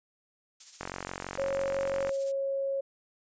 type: noise with tremolo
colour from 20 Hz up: violet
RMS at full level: -38 dBFS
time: 0.6-2.32 s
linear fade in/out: 5 ms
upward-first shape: sine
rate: 15 Hz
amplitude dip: 55%
type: click train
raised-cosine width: 0.5 ms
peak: -20 dBFS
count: 60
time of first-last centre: 0.81-2.093 s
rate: 46 Hz
type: tone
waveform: sine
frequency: 547 Hz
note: C#5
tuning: 23 cents flat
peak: -28 dBFS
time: 1.38-2.81 s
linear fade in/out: 10 ms
effects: resampled to 16000 Hz